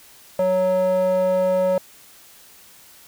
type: tone with band-pass filter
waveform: square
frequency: 185 Hz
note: F#3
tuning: in tune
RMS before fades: -19 dBFS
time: 0.39-1.78 s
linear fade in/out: 2 ms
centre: 620 Hz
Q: 6.6
effects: white hiss -48 dBFS RMS until 3.07 s